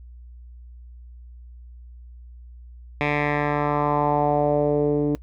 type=tone with low-pass filter sweep; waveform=10% pulse; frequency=146.9 Hz; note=D3; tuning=1 cent sharp; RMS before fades=-21 dBFS; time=3.01-5.15 s; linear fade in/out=0 ms; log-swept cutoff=2500 to 340 Hz; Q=2.9; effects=noise-tail reverb RT60 0.1 s tail -22 dB re dry + added 60 Hz sine -40 dBFS peak until 5.22 s